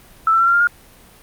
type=tone with pitch steps; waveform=sine; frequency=1318.5 / 1338.5 / 1358.7 / 1379.3 / 1400.1 / 1421.3 Hz; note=E6 / E6 / F6 / F6 / F6 / F6; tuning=0 / +26 / -48 / -22 / +4 / +30 cents; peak=-11 dBFS; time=0.27-0.672 s; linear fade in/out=2 ms; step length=67 ms; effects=pink hiss -46 dBFS RMS until 1.22 s + Opus 32 kbps